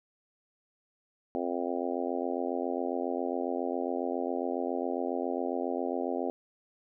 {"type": "harmonic tone", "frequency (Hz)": 87.31, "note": "F2", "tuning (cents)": 0, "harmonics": [3, 4, 5, 6, 7, 8, 9], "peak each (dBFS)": [-35, -36, -37, -38, -38, -39, -40], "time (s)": [1.35, 6.3], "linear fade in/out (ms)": 0, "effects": []}